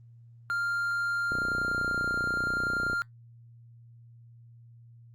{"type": "tone", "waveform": "triangle", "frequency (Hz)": 1396.9, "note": "F6", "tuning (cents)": 0, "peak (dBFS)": -25, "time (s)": [0.5, 3.02], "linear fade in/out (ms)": 0}
{"type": "click train", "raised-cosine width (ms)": 2, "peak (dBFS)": -23, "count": 50, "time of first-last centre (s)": [1.32, 2.932], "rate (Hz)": 30.4}
{"effects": ["added 117 Hz sine -50 dBFS peak until 5.14 s", "Opus 32 kbps"]}